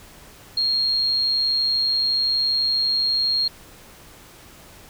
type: tone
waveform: sine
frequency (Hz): 4247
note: C8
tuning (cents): +25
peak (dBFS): -18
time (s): 0.57-3.48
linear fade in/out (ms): 5
effects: pink hiss -46 dBFS RMS until 4.89 s